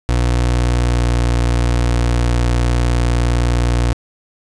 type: tone with pitch glide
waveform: 30% pulse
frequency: 60.5 to 59.63 Hz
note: B1 to A#1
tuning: -35 to +40 cents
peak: -10 dBFS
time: 0.09-3.93 s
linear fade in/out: 0 ms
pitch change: -25 cents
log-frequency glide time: 0.5-1.08 s
effects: resampled to 22050 Hz + 8-bit